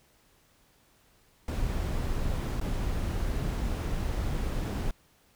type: noise with dropouts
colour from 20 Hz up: brown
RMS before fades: -30 dBFS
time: 1.48-4.91 s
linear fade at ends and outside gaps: 2 ms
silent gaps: 2.6-2.612 s
effects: pink hiss -64 dBFS RMS until 5.35 s